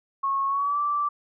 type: tone with pitch glide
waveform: sine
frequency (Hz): 1095 to 1166.8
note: C#6 to D6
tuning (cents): -22 to -12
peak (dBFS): -22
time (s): 0.23-1.09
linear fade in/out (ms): 10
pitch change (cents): +110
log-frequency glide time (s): 0.47-0.79
effects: none